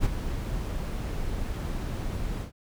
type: noise with ADSR envelope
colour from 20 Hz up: brown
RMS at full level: -22 dBFS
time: 0-2.52 s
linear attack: 46 ms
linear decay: 24 ms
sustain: -9 dB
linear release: 120 ms
effects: none